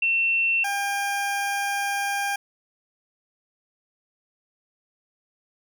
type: tone pair in turn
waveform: sine / 20% pulse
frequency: 2700 / 801.8 Hz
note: E7 / G5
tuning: +41 / +39 cents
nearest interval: octave + major sixth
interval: 2102 cents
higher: first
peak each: -19 dBFS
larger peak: neither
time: 0.02-0.64 / 0.64-2.36 s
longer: second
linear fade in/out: 5 ms
effects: none